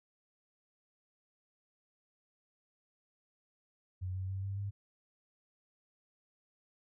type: tone with pitch steps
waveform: sine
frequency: 92.1 / 94.09 / 96.12 / 98.2 / 100.32 Hz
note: F#2 / F#2 / G2 / G2 / G2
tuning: -7 / +30 / -34 / +4 / +41 cents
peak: -35 dBFS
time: 4.01-4.71 s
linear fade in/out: 20 ms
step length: 140 ms
effects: none

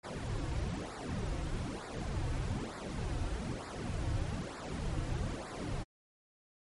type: noise with flanger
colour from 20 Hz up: brown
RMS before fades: -37 dBFS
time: 0.03-5.84 s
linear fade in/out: 20 ms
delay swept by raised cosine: 0.32 to 5.02 ms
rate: 1.1 Hz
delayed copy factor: -1
effects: MP3 48 kbps

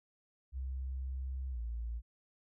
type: tone with pitch glide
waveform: sine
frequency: 65.41 to 57.6 Hz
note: C2 to A#1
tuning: 0 to -20 cents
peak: -36 dBFS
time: 0.52-2.02 s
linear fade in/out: 50 ms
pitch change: -220 cents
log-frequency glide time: 1.51-1.59 s
effects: none

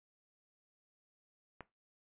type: click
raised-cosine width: 0.5 ms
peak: -30 dBFS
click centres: 1.607 s
effects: noise-tail reverb RT60 0.2 s tail -17 dB re dry + resampled to 8000 Hz

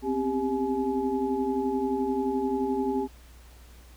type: tone cluster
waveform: sine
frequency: 254.4 / 265.9 / 397.6 / 848 Hz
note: C4 / C4 / G4 / G#5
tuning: -48 / +28 / +25 / +36 cents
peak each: -33 / -29 / -28 / -33 dBFS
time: 0.02-3.08 s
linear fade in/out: 50 ms
effects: added 60 Hz sine -48 dBFS peak until 3.96 s + pink hiss -56 dBFS RMS until 3.96 s

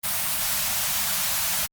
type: band-stop noise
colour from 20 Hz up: white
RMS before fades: -25 dBFS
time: 0.03-1.67 s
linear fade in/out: 20 ms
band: 230 to 570 Hz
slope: 96 dB/octave
effects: Opus 32 kbps

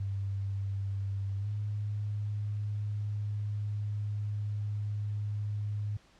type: tone with pitch glide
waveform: sine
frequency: 98.6 to 103.98 Hz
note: G2 to G#2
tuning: +11 to +3 cents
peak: -31 dBFS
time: 0-5.97 s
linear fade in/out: 5 ms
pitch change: +92 cents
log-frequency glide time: 1.39-1.48 s
effects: pink hiss -62 dBFS RMS until 6.19 s + low-pass 6000 Hz 12 dB/octave

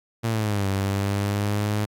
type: exponential two-way sweep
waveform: sawtooth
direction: down then up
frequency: 116.54 to 97 to 105.7 Hz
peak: -18 dBFS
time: 0.23-1.86 s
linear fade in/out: 20 ms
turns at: 0.68 s
effects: AAC 64 kbps

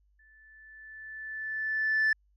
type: tone with exponential growth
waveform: sine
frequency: 1752 Hz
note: A6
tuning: 8 cents flat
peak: -19 dBFS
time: 0.19-2.13 s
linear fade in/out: 5 ms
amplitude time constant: 420 ms
effects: tanh soft clip ceiling -21 dBFS + added 50 Hz sine -64 dBFS peak until 2.36 s

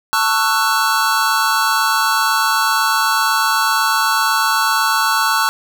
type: chord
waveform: square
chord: F# minor seventh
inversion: first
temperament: just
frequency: 888 / 1110 / 1332 / 1480 Hz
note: A5 / C#6 / E6 / F#6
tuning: +16 / +2 / +18 / 0 cents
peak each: -20 dBFS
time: 0.13-5.49 s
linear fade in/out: 0 ms
effects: none

